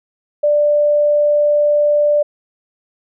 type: tone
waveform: sine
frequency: 590 Hz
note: D5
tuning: 8 cents sharp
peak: -10 dBFS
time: 0.43-2.23 s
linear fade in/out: 10 ms
effects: none